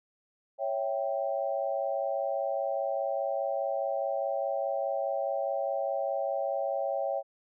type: chord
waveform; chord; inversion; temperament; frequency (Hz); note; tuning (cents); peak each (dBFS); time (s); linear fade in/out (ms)
sine; C# diminished; none; equal; 554.4 / 659.3 / 784; C#5 / E5 / G5; 0 / 0 / 0; -31 / -33 / -34; 0.58-7.23; 50
effects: none